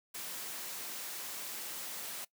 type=noise; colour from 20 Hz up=white; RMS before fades=-42 dBFS; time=0.14-2.25 s; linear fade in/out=10 ms; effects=noise-tail reverb RT60 0.1 s tail -20 dB re dry + high-pass 200 Hz 12 dB/octave